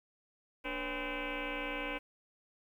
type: tone with frequency modulation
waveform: sine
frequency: 1014 Hz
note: B5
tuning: 45 cents sharp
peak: -35 dBFS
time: 0.64-1.99 s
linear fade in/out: 20 ms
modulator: 261 Hz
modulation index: 6.7
effects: 11-bit